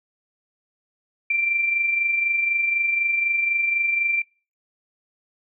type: tone with amplitude modulation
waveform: sine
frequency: 2358 Hz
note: D7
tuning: 6 cents sharp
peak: -17 dBFS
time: 1.3-4.22 s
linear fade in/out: 5 ms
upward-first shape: sine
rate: 24 Hz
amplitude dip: 45%
effects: noise-tail reverb RT60 0.4 s tail -26 dB re dry